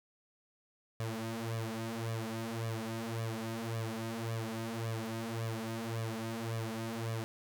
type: tone with flanger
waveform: sawtooth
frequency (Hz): 113.3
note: A#2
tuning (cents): -49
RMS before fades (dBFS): -38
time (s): 1-7.24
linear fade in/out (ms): 0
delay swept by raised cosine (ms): 1.7 to 5.7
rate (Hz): 1.8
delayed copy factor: +0.95
effects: none

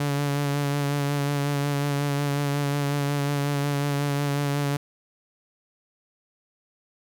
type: tone with vibrato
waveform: sawtooth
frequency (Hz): 142.9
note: D3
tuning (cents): -47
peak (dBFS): -19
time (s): 0-4.77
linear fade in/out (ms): 5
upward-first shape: sine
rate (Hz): 5.5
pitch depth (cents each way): 23
effects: none

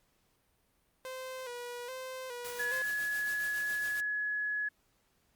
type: tone with vibrato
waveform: sawtooth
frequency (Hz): 501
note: B4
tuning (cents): +25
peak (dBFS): -36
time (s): 1.05-2.82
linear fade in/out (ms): 0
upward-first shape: square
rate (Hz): 1.2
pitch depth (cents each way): 57
type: noise with tremolo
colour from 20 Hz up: white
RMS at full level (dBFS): -44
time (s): 2.44-4.01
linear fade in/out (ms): 10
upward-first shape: sine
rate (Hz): 7.2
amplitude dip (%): 45
type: tone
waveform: sine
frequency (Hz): 1692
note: G#6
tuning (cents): +32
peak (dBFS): -31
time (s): 2.59-4.69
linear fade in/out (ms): 10
effects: pink hiss -73 dBFS RMS until 5.35 s + Opus 48 kbps

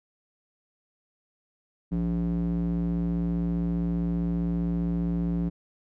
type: tone with band-pass filter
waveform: square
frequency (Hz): 57.6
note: A#1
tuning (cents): -20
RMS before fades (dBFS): -27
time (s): 1.91-5.5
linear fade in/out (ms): 20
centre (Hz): 210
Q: 4.4
effects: none

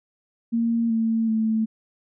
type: tone with pitch steps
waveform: sine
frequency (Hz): 231.2 / 225.2 / 220.8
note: A#3 / A3 / A3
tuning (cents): -14 / +40 / +6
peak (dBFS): -19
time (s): 0.52-1.66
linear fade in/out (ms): 20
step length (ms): 380
effects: none

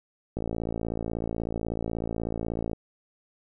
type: click train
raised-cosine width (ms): 2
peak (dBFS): -17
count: 134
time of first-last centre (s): 0.37-2.732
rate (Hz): 56.3
effects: none

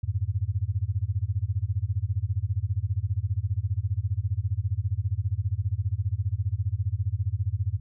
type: tone cluster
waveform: sine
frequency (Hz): 83.7 / 98.6 / 113.5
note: E2 / G2 / A#2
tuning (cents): +27 / +11 / -46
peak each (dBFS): -31 / -27 / -31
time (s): 0.03-7.8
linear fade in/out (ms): 10
effects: none

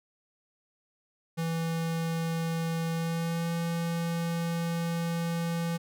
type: tone with pitch glide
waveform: square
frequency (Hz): 164.81 to 168.18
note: E3 to E3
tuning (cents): 0 to +35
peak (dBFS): -29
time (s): 1.37-5.78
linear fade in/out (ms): 20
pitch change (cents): +35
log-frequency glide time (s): 2.93-3.52
effects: none

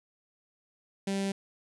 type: tone with notch filter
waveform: sawtooth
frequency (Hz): 196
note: G3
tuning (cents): 0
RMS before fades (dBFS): -31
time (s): 1.07-1.32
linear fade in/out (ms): 5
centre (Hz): 1200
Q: 1.2
effects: resampled to 24000 Hz + 10-bit

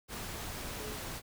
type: tone in noise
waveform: sine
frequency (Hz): 425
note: G#4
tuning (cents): +40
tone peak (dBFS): -44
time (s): 0.78-0.98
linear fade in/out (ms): 50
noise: pink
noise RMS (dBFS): -41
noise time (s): 0.08-1.22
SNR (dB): -6
effects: none

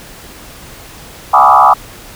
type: tone with frequency modulation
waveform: sine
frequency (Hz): 994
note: B5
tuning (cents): +11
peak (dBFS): -3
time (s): 1.33-1.74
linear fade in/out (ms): 10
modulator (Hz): 69.2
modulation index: 3.9
effects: pink hiss -34 dBFS RMS until 2.15 s

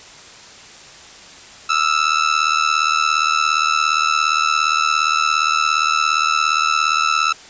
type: tone with amplitude modulation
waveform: sawtooth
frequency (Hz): 1318.5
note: E6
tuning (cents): 0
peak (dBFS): -7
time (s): 1.69-7.33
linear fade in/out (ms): 10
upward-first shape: sine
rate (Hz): 77.3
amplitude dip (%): 85
effects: white hiss -40 dBFS RMS until 7.49 s + resampled to 16000 Hz

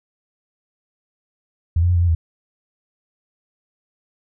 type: tone with pitch steps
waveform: sine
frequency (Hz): 83.2 / 87.5 / 89 / 85.9 / 87.4 / 81.7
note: E2 / F2 / F2 / F2 / F2 / E2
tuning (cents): +17 / +4 / +33 / -28 / +2 / -15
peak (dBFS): -13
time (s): 1.76-2.15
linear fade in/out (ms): 5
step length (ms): 65
effects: none

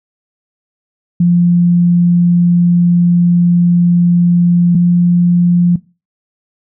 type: tone pair in turn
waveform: sine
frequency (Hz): 174.2 / 174.93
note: F3 / F3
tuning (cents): -4 / +3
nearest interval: unison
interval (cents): 7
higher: second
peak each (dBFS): -6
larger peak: neither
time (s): 1.2-4.75 / 4.75-5.76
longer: first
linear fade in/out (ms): 5
effects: noise-tail reverb RT60 0.3 s tail -20 dB re dry

